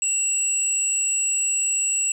sine tone pair together, 2746 / 7767 Hz, F7 / B8, -30 / -30 cents, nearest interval octave + tritone, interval 1800 cents, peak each -30 / -20 dBFS, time 0.02-2.12 s, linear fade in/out 2 ms, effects 8-bit

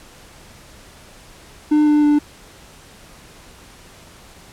triangle tone with pitch steps, 300.9 / 298 / 295 Hz, D4 / D4 / D4, +42 / +25 / +8 cents, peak -9 dBFS, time 1.71-2.19 s, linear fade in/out 10 ms, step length 160 ms, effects pink hiss -44 dBFS RMS until 4.52 s + low-pass 11000 Hz 12 dB/octave

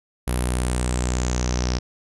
sawtooth tone with low-pass filter sweep, 61.74 Hz, B1, in tune, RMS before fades -23 dBFS, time 0.27-1.79 s, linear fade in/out 10 ms, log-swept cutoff 11000 to 5400 Hz, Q 6.3, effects none

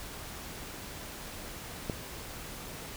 click, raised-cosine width 2 ms, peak -18 dBFS, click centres 1.898 s, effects pink hiss -43 dBFS RMS until 2.96 s

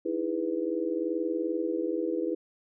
sine chord, E major seventh, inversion third, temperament just, 309 / 329.6 / 412 / 494.4 Hz, D#4 / E4 / G#4 / B4, -12 / 0 / -14 / +2 cents, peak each -36 / -30 / -34 / -33 dBFS, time 0.05-2.35 s, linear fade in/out 10 ms, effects none

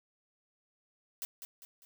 blue noise with echo, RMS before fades -38 dBFS, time 1.22-1.25 s, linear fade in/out 0 ms, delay 200 ms, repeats 3, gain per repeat -7 dB, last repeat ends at 1.85 s, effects none

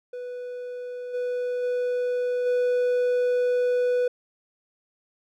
triangle tone with level steps, 493.9 Hz, B4, in tune, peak -30 / -23 / -21 / -18 dBFS, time 0.13-4.08 s, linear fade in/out 5 ms, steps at 1.13 / 1.62 / 2.45 s, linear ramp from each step 20 ms, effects none

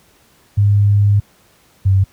sine tone pair in turn, 102 / 96.28 Hz, G#2 / G2, -31 / -31 cents, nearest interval minor second, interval 100 cents, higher first, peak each -8 dBFS, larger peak neither, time 0.57-1.2 / 1.85-2.04 s, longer first, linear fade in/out 10 ms, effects pink hiss -52 dBFS RMS until 2.12 s + high-pass 60 Hz 12 dB/octave

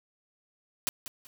white noise with echo, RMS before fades -29 dBFS, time 0.87-0.89 s, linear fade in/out 0 ms, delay 190 ms, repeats 2, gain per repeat -11 dB, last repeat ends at 1.27 s, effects none

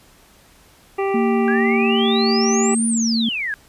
harmonic tone, 392 Hz, G4, in tune, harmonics 1 / 2 / 3 / 5 / 6 / 7, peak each -19 / -25 / -29 / -33 / -35 / -36 dBFS, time 0.98-2.75 s, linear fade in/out 10 ms
sine tone with pitch glide, 230.4 to 227.4 Hz, A#3 to A#3, -20 to -43 cents, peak -17 dBFS, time 1.14-3.29 s, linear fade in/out 5 ms, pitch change -23 cents, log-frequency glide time 1.78-2.11 s
sine exponential two-way sweep, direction up then down, 1594 to 9570 to 1594 Hz, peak -21 dBFS, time 1.48-3.54 s, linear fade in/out 0 ms, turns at 2.87 s
effects pink hiss -51 dBFS RMS until 3.68 s + resampled to 32000 Hz

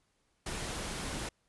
pink noise, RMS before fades -38 dBFS, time 0.46-1.29 s, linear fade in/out 5 ms, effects pink hiss -75 dBFS RMS until 1.48 s + resampled to 24000 Hz

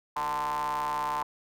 square ring-modulated tone, 71.5 Hz, D2, 46 cents flat, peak -26 dBFS, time 0.16-1.23 s, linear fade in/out 5 ms, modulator 961 Hz, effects none

